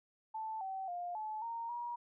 sine tone with pitch steps, 879 / 767 / 705 / 863 / 925 / 955 Hz, A5 / G5 / F5 / A5 / A#5 / A#5, -2 / -38 / +16 / -34 / -14 / +42 cents, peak -38 dBFS, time 0.34-1.96 s, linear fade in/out 10 ms, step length 270 ms, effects none

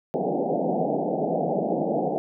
white band-pass noise, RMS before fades -25 dBFS, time 0.14-2.18 s, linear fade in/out 0 ms, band 150 to 790 Hz, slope 96 dB/octave, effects none

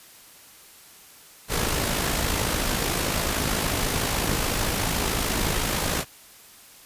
pink noise with amplitude modulation, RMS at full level -23 dBFS, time 1.48-6.05 s, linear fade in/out 50 ms, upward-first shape sine, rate 53.7 Hz, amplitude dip 45%, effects white hiss -49 dBFS RMS until 6.85 s + resampled to 32000 Hz

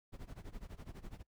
brown noise with tremolo, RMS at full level -45 dBFS, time 0.12-1.23 s, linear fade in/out 20 ms, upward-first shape sine, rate 12 Hz, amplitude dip 90%, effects noise-tail reverb RT60 0.1 s tail -22 dB re dry

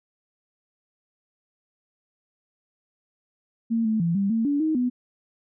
sine tone with pitch steps, 228.3 / 219 / 168.7 / 198 / 225.7 / 286.6 / 314.2 / 247.9 Hz, A#3 / A3 / E3 / G3 / A3 / D4 / D#4 / B3, -36 / -8 / +40 / +18 / +44 / -42 / +17 / +7 cents, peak -20 dBFS, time 3.7-4.9 s, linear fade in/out 20 ms, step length 150 ms, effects none

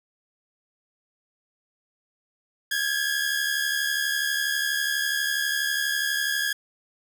sawtooth tone pair together, 1618 / 1690.2 Hz, G#6 / G#6, -46 / +30 cents, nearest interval minor second, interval 76 cents, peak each -23 dBFS, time 2.71-6.53 s, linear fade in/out 5 ms, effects none

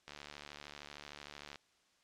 click train, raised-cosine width 0.2 ms, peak -30 dBFS, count 109, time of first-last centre 0.08-1.557 s, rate 73.1 Hz, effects white hiss -72 dBFS RMS until 2.03 s + low-pass 6000 Hz 12 dB/octave

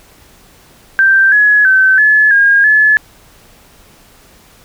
sine tone with pitch steps, 1569 / 1687 / 1537 / 1717 / 1624 / 1719 Hz, G6 / G#6 / G6 / A6 / G#6 / A6, +1 / +27 / -35 / -43 / -39 / -41 cents, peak -5 dBFS, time 0.99-2.97 s, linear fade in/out 0 ms, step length 330 ms, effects pink hiss -44 dBFS RMS until 4.64 s

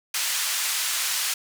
white band-pass noise, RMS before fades -26 dBFS, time 0.14-1.34 s, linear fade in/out 5 ms, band 1300 to 9700 Hz, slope 12 dB/octave, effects none

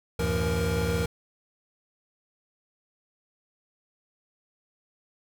square tone cluster, 76.7 / 95 / 112.2 / 169.4 / 468.2 Hz, D#2 / F#2 / A2 / E3 / A#4, -24 / +46 / +34 / +48 / +8 cents, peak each -31 / -33 / -36 / -31 / -30 dBFS, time 0.19-1.06 s, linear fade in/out 5 ms, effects none

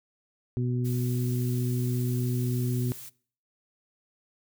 harmonic tone, 123.47 Hz, B2, in tune, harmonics 1 / 2 / 3, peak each -26 / -32 / -36 dBFS, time 0.57-2.92 s, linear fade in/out 0 ms
blue noise, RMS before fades -43 dBFS, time 0.84-3.1 s, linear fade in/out 20 ms
effects noise-tail reverb RT60 0.5 s tail -23 dB re dry

